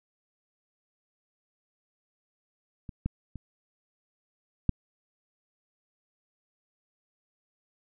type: clicks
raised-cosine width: 5 ms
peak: -27 / -16 / -27 / -10 dBFS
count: 4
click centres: 2.892 / 3.06 / 3.357 / 4.693 s
effects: none